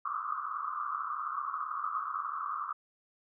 white band-pass noise, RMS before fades -36 dBFS, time 0.05-2.73 s, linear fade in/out 5 ms, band 1100 to 1300 Hz, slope 96 dB/octave, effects none

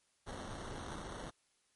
pink noise with sample-and-hold, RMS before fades -45 dBFS, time 0.26-1.31 s, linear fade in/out 20 ms, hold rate 2450 Hz, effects white hiss -75 dBFS RMS until 1.75 s + MP3 48 kbps

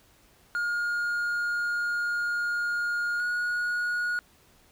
triangle tone pair in turn, 1423 / 1447 Hz, F6 / F#6, +32 / -39 cents, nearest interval unison, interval 29 cents, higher second, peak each -24 dBFS, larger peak neither, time 0.55-3.2 / 3.2-4.19 s, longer first, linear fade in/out 0 ms, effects pink hiss -60 dBFS RMS until 4.71 s

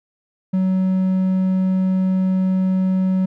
triangle tone, 187.4 Hz, F#3, 22 cents sharp, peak -13 dBFS, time 0.53-3.26 s, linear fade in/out 10 ms, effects none

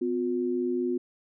sine tone pair together, 253.1 / 358 Hz, B3 / F4, +43 / +43 cents, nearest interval tritone, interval 600 cents, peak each -29 / -27 dBFS, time 0.01-0.98 s, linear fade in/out 10 ms, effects none

